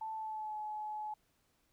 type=tone with pitch glide; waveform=sine; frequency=880 to 851.5 Hz; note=A5 to G#5; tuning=0 to +43 cents; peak=-38 dBFS; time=0.01-1.14 s; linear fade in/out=5 ms; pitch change=-57 cents; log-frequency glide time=0.14-0.57 s; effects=pink hiss -75 dBFS RMS until 1.72 s